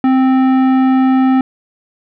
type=tone with tanh clipping; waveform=sine; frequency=261.6 Hz; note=C4; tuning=in tune; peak=-10 dBFS; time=0.04-1.41 s; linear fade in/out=2 ms; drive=14 dB; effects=none